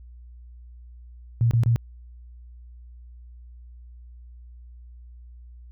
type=tone bursts; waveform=sine; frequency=116.54 Hz; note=A#2; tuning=in tune; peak=-16 dBFS; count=3; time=1.41-1.76 s; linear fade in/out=0 ms; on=100 ms; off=25 ms; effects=added 60 Hz sine -42 dBFS peak until 5.71 s